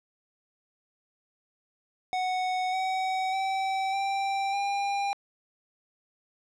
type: tone with pitch steps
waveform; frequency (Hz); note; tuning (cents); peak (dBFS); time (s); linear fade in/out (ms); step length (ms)
square; 740 / 754.7 / 769.6 / 784.9 / 800.5; F#5 / F#5 / G5 / G5 / G5; 0 / +34 / -32 / +2 / +36; -27; 2.13-5.13; 0; 600
effects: low-pass 5000 Hz 12 dB/octave